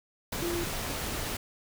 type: tone in noise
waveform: sine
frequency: 344.1 Hz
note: F4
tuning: 26 cents flat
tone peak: -30 dBFS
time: 0.42-0.64 s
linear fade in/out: 5 ms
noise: pink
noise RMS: -34 dBFS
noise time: 0.32-1.37 s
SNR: +1 dB
effects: none